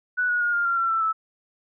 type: tone with pitch steps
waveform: sine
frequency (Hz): 1480 / 1454.6 / 1429.6 / 1405 / 1380.9 / 1357.2 / 1333.9 / 1310.9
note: F#6 / F#6 / F6 / F6 / F6 / F6 / E6 / E6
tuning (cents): 0 / -30 / +40 / +10 / -20 / -50 / +20 / -10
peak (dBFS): -20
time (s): 0.17-1.13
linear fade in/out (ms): 20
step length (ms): 120
effects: none